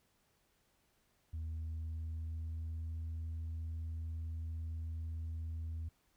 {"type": "tone with pitch glide", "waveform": "sine", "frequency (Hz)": [80, 81.12], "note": ["D#2", "E2"], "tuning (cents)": [49, -27], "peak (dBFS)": -36, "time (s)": [1.33, 5.89], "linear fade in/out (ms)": 10, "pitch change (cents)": 24, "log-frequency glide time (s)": [1.47, 2.95], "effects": ["tanh soft clip ceiling -37 dBFS", "pink hiss -75 dBFS RMS until 6.16 s"]}